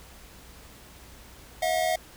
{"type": "tone pair together", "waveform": "square", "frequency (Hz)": [642, 720.7], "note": ["E5", "F#5"], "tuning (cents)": [-46, -46], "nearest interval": "major second", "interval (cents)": 200, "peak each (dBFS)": -27, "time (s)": [1.62, 1.96], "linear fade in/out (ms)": 5, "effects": ["added 60 Hz sine -52 dBFS peak until 2.16 s", "pink hiss -50 dBFS RMS until 2.16 s"]}